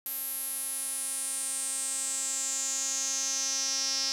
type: tone with band-pass filter sweep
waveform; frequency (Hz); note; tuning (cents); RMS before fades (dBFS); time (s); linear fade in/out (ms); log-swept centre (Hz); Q
sawtooth; 268.9; C4; +47; -32; 0.06-4.12; 0; 12000 to 5300; 7.4
effects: none